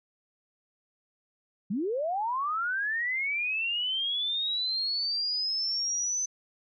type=linear sweep; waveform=sine; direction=up; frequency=174.61 to 6130 Hz; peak=-27 dBFS; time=1.7-6.26 s; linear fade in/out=10 ms; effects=none